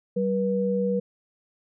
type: tone pair together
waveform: sine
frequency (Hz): 192.1 / 484.1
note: G3 / B4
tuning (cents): -35 / -35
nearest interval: octave + major third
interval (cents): 1600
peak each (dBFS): -25 / -24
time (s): 0.16-1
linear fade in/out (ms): 10
effects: none